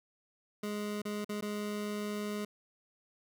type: tone with dropouts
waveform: 25% pulse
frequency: 208.2 Hz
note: G#3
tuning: 5 cents sharp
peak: -31 dBFS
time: 0.63-2.45 s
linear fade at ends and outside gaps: 5 ms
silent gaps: 1.019-1.052 / 1.246-1.292 / 1.41-1.423 s
effects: none